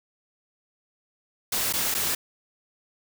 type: noise with dropouts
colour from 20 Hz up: white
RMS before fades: -26 dBFS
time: 1.52-2.15 s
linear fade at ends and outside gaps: 5 ms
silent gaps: 1.727-1.735 / 1.943-1.948 s
effects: none